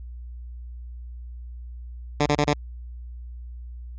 10% pulse tone bursts, 146.9 Hz, D3, 1 cent sharp, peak -10 dBFS, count 4, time 2.2-2.535 s, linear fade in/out 5 ms, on 62 ms, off 29 ms, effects added 60 Hz sine -35 dBFS peak until 3.98 s + resampled to 16000 Hz

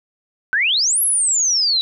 sine exponential two-way sweep, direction up then down, 1480 to 11470 to 3865 Hz, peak -14 dBFS, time 0.53-1.81 s, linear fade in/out 0 ms, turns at 1.02 s, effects none

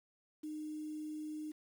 sine tone with quantisation, 306.1 Hz, D#4, 28 cents flat, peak -40 dBFS, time 0.43-1.52 s, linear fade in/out 10 ms, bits 10, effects none

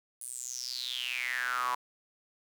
sawtooth tone with high-pass filter sweep, 124.9 Hz, B2, 20 cents sharp, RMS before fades -35 dBFS, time 0.21-1.75 s, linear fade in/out 5 ms, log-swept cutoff 10000 to 1000 Hz, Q 8.9, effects 10-bit

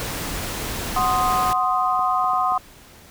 pink noise, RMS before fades -28 dBFS, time 0-1.53 s, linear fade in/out 0 ms
sine chord, C diminished, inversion second, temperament equal, 740 / 1046.5 / 1244.5 Hz, Gb5 / C6 / Eb6, 0 / 0 / 0 cents, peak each -22 dBFS, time 0.96-2.58 s, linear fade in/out 5 ms
clicks, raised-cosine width 1 ms, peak -24 dBFS, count 4, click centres 1.993 / 2.243 / 2.335 / 2.521 s
effects pink hiss -47 dBFS RMS until 3.1 s

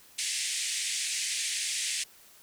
white band-pass noise, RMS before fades -32 dBFS, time 0.18-2.04 s, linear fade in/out 10 ms, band 1900 to 9400 Hz, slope 48 dB/octave, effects white hiss -56 dBFS RMS until 2.42 s

